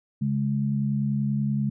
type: tone pair together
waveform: sine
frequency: 138.5 / 208.9 Hz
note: C#3 / G#3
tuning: -1 / +10 cents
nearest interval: perfect fifth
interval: 711 cents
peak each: -25 dBFS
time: 0.21-1.7 s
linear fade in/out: 10 ms
effects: none